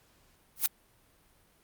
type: noise with exponential growth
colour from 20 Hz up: blue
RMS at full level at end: -20 dBFS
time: 0.56-0.66 s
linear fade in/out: 0 ms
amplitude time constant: 21 ms
effects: pink hiss -65 dBFS RMS until 1.63 s + Opus 48 kbps